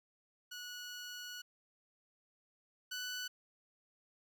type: tone pair in turn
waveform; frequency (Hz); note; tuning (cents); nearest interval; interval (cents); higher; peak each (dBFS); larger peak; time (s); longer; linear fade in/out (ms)
15% pulse; 1465 / 1489.7; F#6 / F#6; -18 / +11; unison; 29; second; -38 / -33; second; 0.51-1.42 / 2.91-3.28; first; 10
effects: none